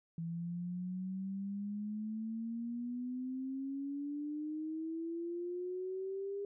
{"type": "exponential sweep", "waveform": "sine", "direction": "up", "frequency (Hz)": [164.81, 404.7], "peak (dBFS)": -37, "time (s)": [0.18, 6.45], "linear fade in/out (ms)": 2, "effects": []}